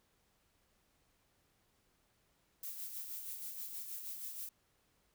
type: noise with tremolo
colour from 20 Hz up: violet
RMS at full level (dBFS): -43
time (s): 2.63-4.49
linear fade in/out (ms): 2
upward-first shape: sine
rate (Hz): 6.3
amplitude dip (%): 45
effects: pink hiss -75 dBFS RMS until 5.14 s